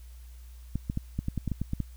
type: clicks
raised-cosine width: 5 ms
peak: -17 dBFS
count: 11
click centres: 0.756 / 0.899 / 0.974 / 1.19 / 1.284 / 1.377 / 1.477 / 1.517 / 1.616 / 1.734 / 1.803 s
effects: added 60 Hz sine -44 dBFS peak until 1.96 s + white hiss -61 dBFS RMS until 1.96 s